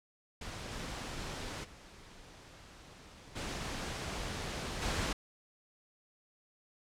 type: noise with level steps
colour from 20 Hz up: pink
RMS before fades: -43 / -41 / -54 / -39 / -34 dBFS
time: 0.41-5.13 s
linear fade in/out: 5 ms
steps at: 0.7 / 1.63 / 3.35 / 4.81 s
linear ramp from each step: 20 ms
effects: low-pass 7000 Hz 12 dB/octave